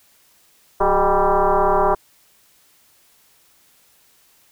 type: tone with frequency modulation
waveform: sine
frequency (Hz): 179.9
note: F#3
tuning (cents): -48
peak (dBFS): -13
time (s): 0.8-1.95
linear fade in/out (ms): 10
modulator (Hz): 198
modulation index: 5.2
effects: white hiss -56 dBFS RMS until 4.51 s